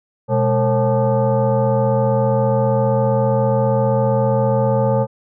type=tone with frequency modulation; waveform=sine; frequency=208.5 Hz; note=G#3; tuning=7 cents sharp; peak=-13 dBFS; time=0.28-5.07 s; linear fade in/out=50 ms; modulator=332 Hz; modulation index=1.8; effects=none